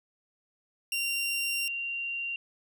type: tone pair in turn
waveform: sawtooth / sine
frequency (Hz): 2767 / 2767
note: F7 / F7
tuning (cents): -17 / -17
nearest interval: unison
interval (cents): 0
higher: neither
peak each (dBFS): -25 / -31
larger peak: first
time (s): 0.92-1.68 / 1.68-2.36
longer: first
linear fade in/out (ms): 2
effects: none